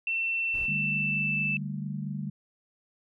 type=tone with pitch glide; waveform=sine; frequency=2691 to 2643 Hz; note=E7 to E7; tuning=+35 to +4 cents; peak=-26 dBFS; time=0.07-1.57 s; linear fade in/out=2 ms; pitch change=-31 cents; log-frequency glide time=0.42-1.38 s
type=noise; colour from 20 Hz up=brown; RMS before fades=-42 dBFS; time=0.53-0.67 s; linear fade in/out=20 ms
type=chord; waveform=sine; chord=D suspended fourth; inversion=none; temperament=just; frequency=146.83 / 195.78 / 220.2 Hz; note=D3 / G3 / A3; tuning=0 / -2 / +2 cents; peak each=-34 / -35 / -39 dBFS; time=0.68-2.3 s; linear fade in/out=5 ms
effects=none